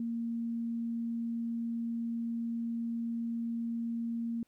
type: tone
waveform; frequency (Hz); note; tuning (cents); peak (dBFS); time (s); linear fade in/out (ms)
sine; 231.9; A#3; -9; -32; 0-4.43; 2
effects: pink hiss -75 dBFS RMS until 4.47 s